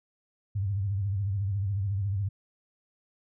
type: tone with vibrato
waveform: sine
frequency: 99 Hz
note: G2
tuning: 18 cents sharp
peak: -26 dBFS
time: 0.55-2.29 s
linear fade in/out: 10 ms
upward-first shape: sine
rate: 14 Hz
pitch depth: 100 cents each way
effects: none